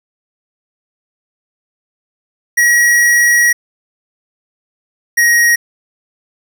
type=tone pair in turn; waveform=square; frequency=1909 / 1888.2 Hz; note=A#6 / A#6; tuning=+41 / +22 cents; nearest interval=unison; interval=19 cents; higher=first; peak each=-8 dBFS; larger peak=neither; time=2.57-3.53 / 5.17-5.56 s; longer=first; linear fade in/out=10 ms; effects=none